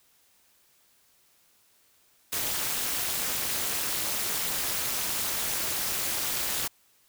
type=noise with amplitude modulation; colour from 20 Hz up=white; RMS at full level=-26 dBFS; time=2.32-6.68 s; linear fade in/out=10 ms; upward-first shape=sine; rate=255 Hz; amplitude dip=85%; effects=white hiss -64 dBFS RMS until 7.08 s